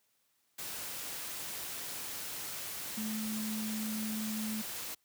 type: tone in noise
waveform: sine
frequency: 216.6 Hz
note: A3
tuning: 27 cents flat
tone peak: -35 dBFS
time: 2.97-4.62 s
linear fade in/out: 10 ms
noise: white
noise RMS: -41 dBFS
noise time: 0.58-4.95 s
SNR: +3 dB
effects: white hiss -75 dBFS RMS until 5.04 s + high-pass 60 Hz 12 dB/octave